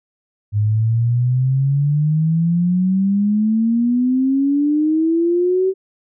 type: exponential sweep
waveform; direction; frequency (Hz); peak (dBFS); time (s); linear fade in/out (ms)
sine; up; 102.9 to 384.7; -13; 0.52-5.74; 50
effects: none